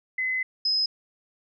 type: tone pair in turn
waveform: sine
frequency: 2034 / 5081 Hz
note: C7 / D#8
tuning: -50 / +35 cents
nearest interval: octave + major third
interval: 1585 cents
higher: second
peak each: -24 / -21 dBFS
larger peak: second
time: 0.18-0.43 / 0.65-0.86 s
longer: first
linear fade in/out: 5 ms
effects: none